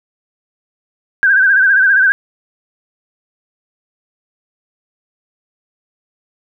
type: tone with vibrato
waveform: sine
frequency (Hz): 1568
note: G6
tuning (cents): 0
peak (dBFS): -7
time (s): 1.23-2.12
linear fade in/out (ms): 0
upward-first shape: sine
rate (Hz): 15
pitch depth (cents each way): 76
effects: none